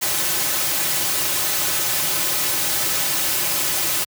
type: noise with comb filter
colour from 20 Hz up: white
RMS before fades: -21 dBFS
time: 0.01-4.05 s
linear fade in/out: 20 ms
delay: 4.3 ms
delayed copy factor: -0.65
effects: high-pass 100 Hz 12 dB/octave